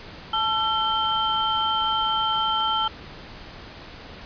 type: tone cluster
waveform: sine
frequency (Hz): 876 / 1348 / 3123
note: A5 / E6 / G7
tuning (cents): -8 / +38 / -7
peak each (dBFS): -25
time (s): 0.33-2.88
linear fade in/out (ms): 5
effects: pink hiss -41 dBFS RMS until 4.25 s + resampled to 11025 Hz